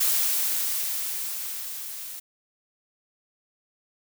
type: noise with level ramp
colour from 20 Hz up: blue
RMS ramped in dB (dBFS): -22 to -38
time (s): 0-2.2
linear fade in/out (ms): 10
effects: none